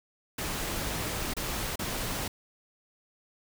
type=noise with dropouts; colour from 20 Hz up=pink; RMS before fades=-33 dBFS; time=0.38-2.28 s; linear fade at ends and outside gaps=5 ms; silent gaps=1.338-1.366 / 1.758-1.791 s; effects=none